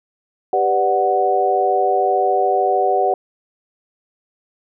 sine chord, G major seventh, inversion none, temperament equal, 392 / 493.9 / 587.3 / 740 Hz, G4 / B4 / D5 / F#5, 0 / 0 / 0 / 0 cents, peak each -20 / -22 / -22 / -16 dBFS, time 0.53-3.14 s, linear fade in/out 2 ms, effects none

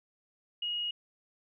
sine tone, 2883 Hz, F#7, 46 cents flat, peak -31 dBFS, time 0.62-0.91 s, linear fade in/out 5 ms, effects none

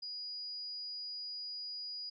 sine tone, 4900 Hz, D#8, 27 cents flat, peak -40 dBFS, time 0.02-2.1 s, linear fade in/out 10 ms, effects none

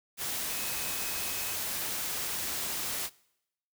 sine tone in noise, 2546 Hz, D#7, 39 cents sharp, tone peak -44 dBFS, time 0.49-1.57 s, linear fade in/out 50 ms, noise white, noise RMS -34 dBFS, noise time 0.17-3.1 s, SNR -13 dB, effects noise-tail reverb RT60 0.8 s tail -23 dB re dry

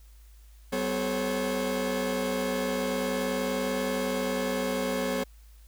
40% pulse tone cluster, 190.8 / 251.2 / 429.7 / 542 Hz, G3 / B3 / A4 / C#5, -47 / +30 / -41 / -39 cents, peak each -34 / -32 / -33 / -30 dBFS, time 0.72-5.24 s, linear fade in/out 10 ms, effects added 53 Hz sine -49 dBFS peak until 5.67 s + white hiss -63 dBFS RMS until 5.67 s

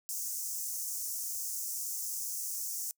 pink high-pass noise, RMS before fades -37 dBFS, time 0.09-2.91 s, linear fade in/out 0 ms, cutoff 5800 Hz, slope 48 dB/octave, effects noise-tail reverb RT60 0.1 s tail -26 dB re dry

